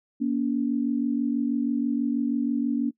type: tone pair together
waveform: sine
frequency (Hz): 237.8 / 284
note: A#3 / C#4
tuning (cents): +35 / +42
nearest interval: minor third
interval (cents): 307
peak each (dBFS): -25 / -25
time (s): 0.2-2.91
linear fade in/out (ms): 20
effects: noise-tail reverb RT60 0.1 s tail -22 dB re dry